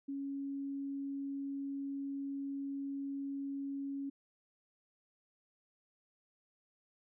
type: tone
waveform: sine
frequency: 277.2 Hz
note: C#4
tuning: in tune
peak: -37 dBFS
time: 0.08-4.1 s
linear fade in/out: 10 ms
effects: none